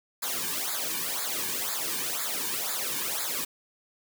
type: noise with flanger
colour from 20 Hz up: white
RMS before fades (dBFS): -31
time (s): 0.22-3.45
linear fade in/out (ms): 10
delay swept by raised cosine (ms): 0.34 to 1.54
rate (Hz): 2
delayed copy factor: -0.9
effects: none